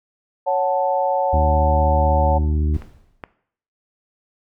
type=chord; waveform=sine; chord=F# minor; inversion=second; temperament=equal; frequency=554.4 / 740 / 880 Hz; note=C#5 / F#5 / A5; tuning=0 / 0 / 0 cents; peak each=-20 / -21 / -21 dBFS; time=0.46-2.39 s; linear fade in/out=20 ms
type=harmonic tone; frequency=76 Hz; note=D#2; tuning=40 cents flat; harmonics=1 / 2 / 3 / 4 / 5; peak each=-16 / -28 / -29 / -31 / -35 dBFS; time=1.33-2.77 s; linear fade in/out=5 ms
type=noise with exponential decay; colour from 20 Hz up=brown; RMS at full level=-34 dBFS; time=2.74-3.34 s; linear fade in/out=1 ms; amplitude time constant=130 ms
type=clicks; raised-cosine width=0.5 ms; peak=-24 / -15 dBFS; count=2; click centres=2.821 / 3.238 s
effects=noise-tail reverb RT60 0.6 s tail -19 dB re dry